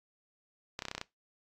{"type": "clicks", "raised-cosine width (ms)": 0.2, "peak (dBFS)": -19, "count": 8, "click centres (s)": [0.791, 0.822, 0.853, 0.884, 0.914, 0.95, 0.98, 1.014], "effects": ["noise-tail reverb RT60 0.2 s tail -22 dB re dry", "AAC 64 kbps"]}